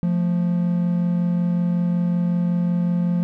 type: tone pair together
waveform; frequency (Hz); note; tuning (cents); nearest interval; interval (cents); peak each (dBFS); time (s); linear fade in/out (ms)
triangle; 174.61 / 220; F3 / A3; 0 / 0; major third; 400; -16 / -26; 0.03-3.23; 0
effects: none